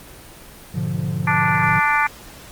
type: chord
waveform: triangle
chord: G# diminished seventh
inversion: none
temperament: equal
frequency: 103.83 / 123.47 / 146.83 / 174.61 Hz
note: G#2 / B2 / D3 / F3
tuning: 0 / 0 / 0 / 0 cents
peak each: -26 / -26 / -23 / -23 dBFS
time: 0.74-1.8 s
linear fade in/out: 10 ms
type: harmonic tone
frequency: 293.7 Hz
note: D4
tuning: in tune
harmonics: 3 / 4 / 5 / 6 / 7 / 8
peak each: -20 / -21 / -22 / -23 / -23 / -24 dBFS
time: 1.27-2.07 s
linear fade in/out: 5 ms
effects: pink hiss -41 dBFS RMS until 2.51 s + Opus 24 kbps